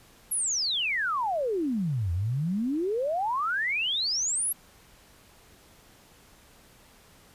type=exponential two-way sweep; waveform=sine; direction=down then up; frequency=11630 to 82.41 to 11630 Hz; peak=-25 dBFS; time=0.31-4.53 s; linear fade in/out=10 ms; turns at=2.12 s; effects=pink hiss -56 dBFS RMS until 7.34 s + resampled to 32000 Hz